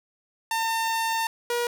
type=tone pair in turn; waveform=sawtooth; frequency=904 / 478.9 Hz; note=A5 / A#4; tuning=+47 / +47 cents; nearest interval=major seventh; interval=1100 cents; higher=first; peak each=-20 / -20 dBFS; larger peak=neither; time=0.51-1.27 / 1.5-1.67 s; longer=first; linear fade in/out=2 ms; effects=none